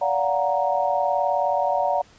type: tone cluster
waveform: sine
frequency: 578 / 702 / 741 / 933 Hz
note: D5 / F5 / F#5 / A#5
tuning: -28 / +9 / +2 / +1 cents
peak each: -24 / -26 / -24 / -25 dBFS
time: 0.01-2.02 s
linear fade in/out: 10 ms
effects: pink hiss -53 dBFS RMS until 2.18 s + resampled to 16000 Hz